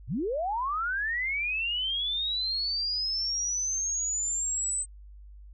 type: linear sweep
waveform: sine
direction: up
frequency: 84.6 to 8150 Hz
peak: -27 dBFS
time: 0.07-4.86 s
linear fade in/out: 50 ms
effects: added 50 Hz sine -45 dBFS peak until 5.53 s